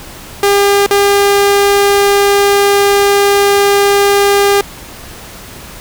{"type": "tone with dropouts", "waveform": "sawtooth", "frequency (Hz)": 402.1, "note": "G4", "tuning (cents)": 44, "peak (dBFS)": -3, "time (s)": [0.43, 4.61], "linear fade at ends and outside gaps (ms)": 2, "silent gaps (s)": [0.863, 0.909], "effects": ["pink hiss -31 dBFS RMS until 5.8 s"]}